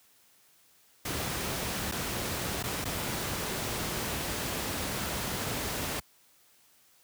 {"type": "noise with dropouts", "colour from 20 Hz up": "pink", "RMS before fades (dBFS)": -33, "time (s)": [1.05, 6], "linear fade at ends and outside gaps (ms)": 5, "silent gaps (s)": [[1.915, 1.92], [2.628, 2.637], [2.844, 2.853]], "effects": ["white hiss -63 dBFS RMS until 7.03 s", "high-pass 60 Hz 12 dB/octave"]}